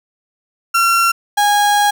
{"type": "tone pair in turn", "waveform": "35% pulse", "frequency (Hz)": [1365, 822.8], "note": ["F6", "G#5"], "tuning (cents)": [-40, -16], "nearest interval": "major sixth", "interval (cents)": 876, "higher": "first", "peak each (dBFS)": -9, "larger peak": "neither", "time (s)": [[0.74, 1.12], [1.37, 1.91]], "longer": "second", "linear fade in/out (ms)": 10, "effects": []}